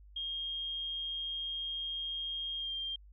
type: tone with pitch glide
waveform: sine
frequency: 3233 to 3190 Hz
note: G#7 to G7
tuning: -47 to +30 cents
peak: -35 dBFS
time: 0.16-2.96 s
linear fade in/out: 5 ms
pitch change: -23 cents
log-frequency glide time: 2.57-2.72 s
effects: added 50 Hz sine -53 dBFS peak until 3.12 s